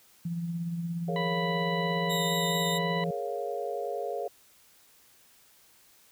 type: tone with tremolo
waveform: sine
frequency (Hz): 169.6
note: E3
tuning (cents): +50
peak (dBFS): -28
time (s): 0.25-3.11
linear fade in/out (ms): 5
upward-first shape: triangle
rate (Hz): 17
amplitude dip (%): 45
type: chord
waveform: sine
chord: Bb minor seventh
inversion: third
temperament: equal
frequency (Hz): 415.3 / 466.2 / 554.4 / 698.5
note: Ab4 / Bb4 / Db5 / F5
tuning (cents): 0 / 0 / 0 / 0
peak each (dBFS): -36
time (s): 1.08-4.28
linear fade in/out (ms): 5
type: harmonic tone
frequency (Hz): 987.8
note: B5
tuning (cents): 0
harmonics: 1 / 2 / 3 / 4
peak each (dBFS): -34 / -35 / -41 / -41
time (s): 1.16-3.04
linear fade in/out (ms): 2
type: tone with vibrato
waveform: sawtooth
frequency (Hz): 3729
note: A#7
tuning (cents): 0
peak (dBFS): -29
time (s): 2.09-2.79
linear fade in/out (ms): 20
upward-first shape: sine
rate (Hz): 4.6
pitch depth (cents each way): 22
effects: white hiss -60 dBFS RMS until 6.11 s